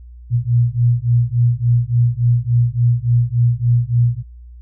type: beating tone pair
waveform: sine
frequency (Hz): 118.2 / 121.7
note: A#2 / B2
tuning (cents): +24 / -25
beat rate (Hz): 3.5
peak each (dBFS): -15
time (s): 0.3-4.23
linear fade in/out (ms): 50
effects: added 60 Hz sine -35 dBFS peak until 4.61 s